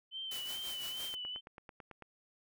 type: tone with vibrato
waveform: sine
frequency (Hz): 3045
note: F#7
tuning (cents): +49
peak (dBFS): -39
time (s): 0.11-1.41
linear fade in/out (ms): 50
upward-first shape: sine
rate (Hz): 2.4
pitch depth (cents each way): 55
type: noise with tremolo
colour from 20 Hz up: white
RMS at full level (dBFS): -44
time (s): 0.31-1.15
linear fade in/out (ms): 5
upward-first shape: sine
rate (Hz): 5.9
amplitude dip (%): 60
type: click train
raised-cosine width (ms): 0.5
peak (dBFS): -34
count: 9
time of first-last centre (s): 1.14-2.023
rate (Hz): 9.06
effects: none